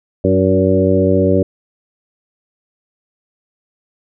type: harmonic tone with a mistuned harmonic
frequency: 95 Hz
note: F#2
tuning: 46 cents sharp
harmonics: 1 / 2 / 3 / 4 / 5 / 6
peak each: -17 / -17 / -17 / -17 / -17 / -17 dBFS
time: 0.24-1.43 s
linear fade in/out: 5 ms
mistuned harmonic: 4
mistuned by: -21 cents
effects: none